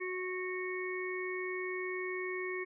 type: harmonic tone with a mistuned harmonic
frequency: 368.7 Hz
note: F#4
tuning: 6 cents flat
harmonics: 1 / 3 / 5 / 6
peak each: -37 / -46 / -43 / -41 dBFS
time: 0-2.65 s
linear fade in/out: 20 ms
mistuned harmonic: 3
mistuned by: -15 cents
effects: none